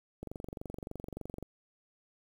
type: click train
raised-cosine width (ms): 2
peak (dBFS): -27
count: 29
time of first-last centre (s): 0.23-1.427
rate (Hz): 23.4
effects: 9-bit